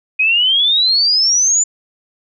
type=exponential sweep; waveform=sine; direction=up; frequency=2491 to 7120 Hz; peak=-10 dBFS; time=0.19-1.64 s; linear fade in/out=10 ms; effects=none